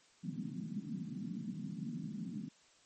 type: band-pass noise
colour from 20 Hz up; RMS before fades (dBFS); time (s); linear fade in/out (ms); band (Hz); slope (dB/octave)
white; -42; 0.23-2.49; 10; 150 to 250; 48
effects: white hiss -66 dBFS RMS until 2.85 s + MP3 32 kbps